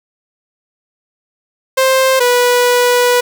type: tone pair in turn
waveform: sawtooth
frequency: 526 / 490 Hz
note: C5 / B4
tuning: +9 / -14 cents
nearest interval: minor second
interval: 123 cents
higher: first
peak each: -5 dBFS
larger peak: neither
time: 1.77-2.2 / 2.2-3.21 s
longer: second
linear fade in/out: 10 ms
effects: none